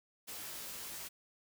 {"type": "noise with comb filter", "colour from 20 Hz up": "white", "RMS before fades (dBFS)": -45, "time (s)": [0.27, 1.09], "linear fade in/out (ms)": 20, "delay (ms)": 18, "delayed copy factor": 0.75, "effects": []}